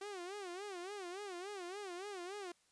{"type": "tone with vibrato", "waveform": "sawtooth", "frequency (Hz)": 380, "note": "F#4", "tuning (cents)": 46, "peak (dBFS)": -40, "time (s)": [0.01, 2.52], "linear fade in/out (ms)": 5, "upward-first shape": "sine", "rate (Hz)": 3.5, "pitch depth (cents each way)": 160, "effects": ["white hiss -73 dBFS RMS until 2.71 s", "resampled to 22050 Hz"]}